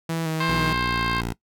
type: tone with vibrato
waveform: sawtooth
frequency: 161.7 Hz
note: E3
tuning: 33 cents flat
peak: -20 dBFS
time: 0.09-0.73 s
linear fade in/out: 5 ms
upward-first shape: square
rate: 3 Hz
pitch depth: 26 cents each way
type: harmonic tone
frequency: 529 Hz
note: C5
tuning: 19 cents sharp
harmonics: 2 / 3 / 4 / 5 / 6 / 7 / 8 / 9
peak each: -26 / -30 / -32 / -34 / -36 / -37 / -38 / -39 dBFS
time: 0.4-1.21 s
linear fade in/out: 5 ms
type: tone with pitch glide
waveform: 10% pulse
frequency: 60.8 to 57.99 Hz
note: B1 to A#1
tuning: -26 to -8 cents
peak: -18 dBFS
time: 0.48-1.33 s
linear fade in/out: 10 ms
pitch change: -82 cents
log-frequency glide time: 0.86-0.99 s
effects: noise-tail reverb RT60 0.1 s tail -20 dB re dry